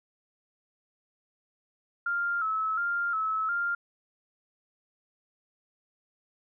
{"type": "tone with vibrato", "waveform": "sine", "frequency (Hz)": 1347, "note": "E6", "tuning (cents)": 37, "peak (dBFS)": -26, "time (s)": [2.06, 3.75], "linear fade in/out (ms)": 5, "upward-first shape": "square", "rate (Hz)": 1.4, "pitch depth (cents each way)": 64, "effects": []}